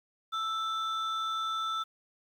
sine tone pair together, 1324 / 3535 Hz, E6 / A7, +7 / +7 cents, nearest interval octave + perfect fourth, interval 1700 cents, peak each -29 / -35 dBFS, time 0.32-1.84 s, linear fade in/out 20 ms, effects tanh soft clip ceiling -27 dBFS + 10-bit

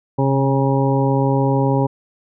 harmonic tone with a mistuned harmonic, 136.4 Hz, C#3, 28 cents flat, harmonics 1 / 2 / 3 / 4 / 6 / 7, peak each -17 / -20 / -22 / -23 / -25 / -25 dBFS, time 0.18-1.87 s, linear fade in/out 10 ms, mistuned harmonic 1, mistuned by -24 cents, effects none

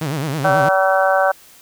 sawtooth tone with vibrato, 146.6 Hz, D3, 3 cents flat, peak -16 dBFS, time 0.01-0.69 s, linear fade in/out 5 ms, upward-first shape sine, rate 9.3 Hz, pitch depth 180 cents each way
harmonic tone, 190.8 Hz, G3, 47 cents flat, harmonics 3 / 4 / 5 / 6 / 7 / 8, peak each -16 / -17 / -25 / -24 / -24 / -20 dBFS, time 0.44-1.32 s, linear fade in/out 10 ms
effects white hiss -46 dBFS RMS until 1.61 s

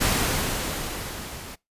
pink noise with level ramp, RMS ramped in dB -21 to -39 dBFS, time 0-1.56 s, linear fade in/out 20 ms, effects noise-tail reverb RT60 0.2 s tail -23 dB re dry + resampled to 32000 Hz

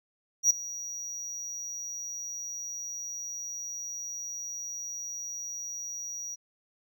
triangle tone with ADSR envelope, 5770 Hz, F#8, 44 cents flat, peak -15 dBFS, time 0.43-6.36 s, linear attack 72 ms, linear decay 9 ms, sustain -19 dB, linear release 23 ms, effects none

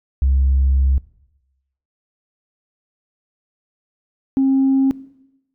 sine tone pair in turn, 67.1 / 268.4 Hz, C2 / C4, +44 / +44 cents, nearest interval 2 octaves, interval 2400 cents, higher second, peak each -11 dBFS, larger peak neither, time 0.22-0.98 / 4.37-4.91 s, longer first, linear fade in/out 0 ms, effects noise-tail reverb RT60 0.9 s tail -20 dB re dry + tanh soft clip ceiling -9 dBFS

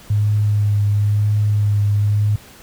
sine tone with vibrato, 103.83 Hz, G#2, in tune, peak -13 dBFS, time 0.1-2.36 s, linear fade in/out 5 ms, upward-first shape triangle, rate 0.99 Hz, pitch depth 22 cents each way, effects pink hiss -43 dBFS RMS until 2.62 s

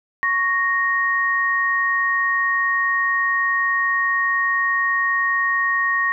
sine tone pair together, 1108.8 / 1864.7 Hz, C#6 / A#6, 0 / 0 cents, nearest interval major sixth, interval 900 cents, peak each -22 / -18 dBFS, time 0.23-6.12 s, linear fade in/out 0 ms, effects none

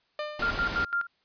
sawtooth tone with exponential decay, 600 Hz, D5, 37 cents sharp, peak -25 dBFS, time 0.19-0.84 s, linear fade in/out 2 ms, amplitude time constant 140 ms
pink noise, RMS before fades -33 dBFS, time 0.39-0.85 s, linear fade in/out 5 ms
sine tone with tremolo, 1396 Hz, F6, 1 cent flat, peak -24 dBFS, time 0.42-1.07 s, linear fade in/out 5 ms, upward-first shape square, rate 5.9 Hz, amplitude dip 80%
effects white hiss -70 dBFS RMS until 1.24 s + resampled to 11025 Hz

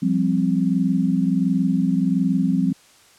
sine chord, F suspended second, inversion none, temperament equal, 174.61 / 196 / 261.6 Hz, F3 / G3 / C4, 0 / 0 / 0 cents, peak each -21 dBFS, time 0.02-2.73 s, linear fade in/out 10 ms, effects white hiss -52 dBFS RMS until 3.18 s + low-pass 9000 Hz 12 dB/octave

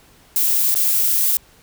violet noise with dropouts, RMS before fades -17 dBFS, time 0.36-1.37 s, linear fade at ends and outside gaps 1 ms, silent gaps 0.744-0.758 s, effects pink hiss -51 dBFS RMS until 1.62 s

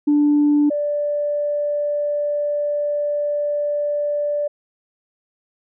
sine tone pair in turn, 293.7 / 586.1 Hz, D4 / D5, 0 / -4 cents, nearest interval octave, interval 1196 cents, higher second, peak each -11 / -18 dBFS, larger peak first, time 0.07-0.7 / 0.7-4.48 s, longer second, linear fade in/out 10 ms, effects tanh soft clip ceiling -9 dBFS

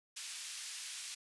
white band-pass noise, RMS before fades -45 dBFS, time 0.16-1.15 s, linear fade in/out 10 ms, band 2200 to 8800 Hz, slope 12 dB/octave, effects resampled to 24000 Hz

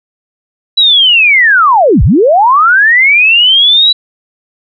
sine linear two-way sweep, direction down then up, 3962 to 41.2 to 3962 Hz, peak -3 dBFS, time 0.77-3.93 s, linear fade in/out 10 ms, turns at 2.03 s, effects none

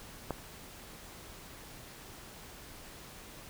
click, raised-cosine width 1 ms, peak -19 dBFS, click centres 0.307 s, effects pink hiss -50 dBFS RMS until 3.49 s

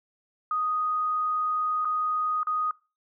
sine tone with dropouts, 1244.5 Hz, D#6, in tune, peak -24 dBFS, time 0.51-2.71 s, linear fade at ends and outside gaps 2 ms, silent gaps 1.848-1.853 / 2.432-2.47 s, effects noise-tail reverb RT60 0.3 s tail -23 dB re dry

